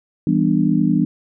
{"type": "chord", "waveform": "sine", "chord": "E minor seventh", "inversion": "none", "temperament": "just", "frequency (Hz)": [164.81, 197.78, 247.2, 296.7], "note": ["E3", "G3", "B3", "D4"], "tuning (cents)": [0, 16, 2, 18], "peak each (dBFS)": -19, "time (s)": [0.27, 1.05], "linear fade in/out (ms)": 2, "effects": []}